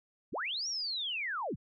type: linear two-way sweep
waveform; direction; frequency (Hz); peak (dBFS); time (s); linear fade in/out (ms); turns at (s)
sine; up then down; 55.9 to 5770 to 55.9; -33; 0.32-1.56; 20; 0.68
effects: none